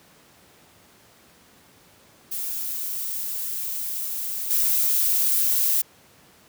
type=noise with level steps; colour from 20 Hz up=violet; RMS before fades=-29 / -21 dBFS; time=2.31-5.82 s; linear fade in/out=10 ms; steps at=4.5 s; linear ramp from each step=10 ms; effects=pink hiss -54 dBFS RMS until 6.48 s + high-pass 100 Hz 12 dB/octave